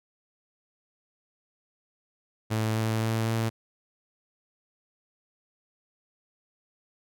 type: tone with pitch steps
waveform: sawtooth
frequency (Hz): 110 / 111.02 / 112.05 / 113.09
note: A2 / A2 / A2 / A2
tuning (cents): 0 / +16 / +32 / +48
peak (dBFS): -21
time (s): 2.5-3.5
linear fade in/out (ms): 20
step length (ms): 250
effects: none